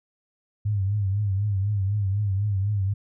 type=tone with vibrato; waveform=sine; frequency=100.3 Hz; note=G2; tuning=40 cents sharp; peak=-21 dBFS; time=0.65-2.94 s; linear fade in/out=10 ms; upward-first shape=triangle; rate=4 Hz; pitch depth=110 cents each way; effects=none